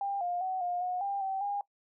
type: tone with pitch steps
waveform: sine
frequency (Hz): 797 / 707 / 750 / 710 / 726 / 797 / 771 / 810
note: G5 / F5 / F#5 / F5 / F#5 / G5 / G5 / G#5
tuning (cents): +28 / +21 / +23 / +28 / -33 / +28 / -29 / -43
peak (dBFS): -30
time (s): 0.01-1.61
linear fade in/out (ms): 2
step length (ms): 200
effects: noise-tail reverb RT60 0.1 s tail -20 dB re dry